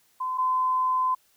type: tone pair in turn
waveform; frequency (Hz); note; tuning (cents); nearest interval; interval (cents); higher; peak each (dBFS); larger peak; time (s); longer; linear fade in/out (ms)
sine; 1024 / 1024; C6 / C6; -38 / -38; unison; 0; neither; -26 / -21; second; 0.2-0.38 / 0.38-1.15; second; 10
effects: white hiss -64 dBFS RMS until 1.36 s